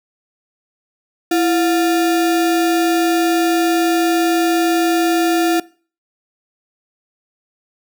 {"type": "tone with sample-and-hold", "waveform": "sine", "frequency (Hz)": 333.9, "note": "E4", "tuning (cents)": 22, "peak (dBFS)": -12, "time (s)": [1.31, 5.6], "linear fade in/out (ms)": 5, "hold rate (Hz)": 1050, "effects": ["noise-tail reverb RT60 0.4 s tail -22 dB re dry"]}